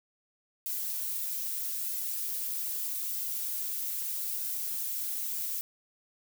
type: noise with flanger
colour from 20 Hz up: violet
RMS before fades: -34 dBFS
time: 0.66-5.61 s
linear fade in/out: 0 ms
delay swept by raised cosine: 1.9 to 5 ms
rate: 0.79 Hz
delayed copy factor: +0.9
effects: none